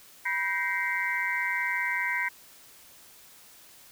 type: tone cluster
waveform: sine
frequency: 974 / 1557 / 1896 / 2081 / 2270 Hz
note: B5 / G6 / A#6 / C7 / C#7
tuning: -24 / -12 / +29 / -10 / +41 cents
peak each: -34 / -33 / -32 / -30 / -38 dBFS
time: 0.25-2.29 s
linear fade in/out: 10 ms
effects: white hiss -53 dBFS RMS until 3.91 s